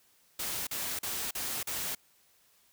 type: noise bursts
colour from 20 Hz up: white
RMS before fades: -35 dBFS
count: 5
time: 0.39-1.95 s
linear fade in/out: 5 ms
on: 280 ms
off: 40 ms
effects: white hiss -66 dBFS RMS until 2.72 s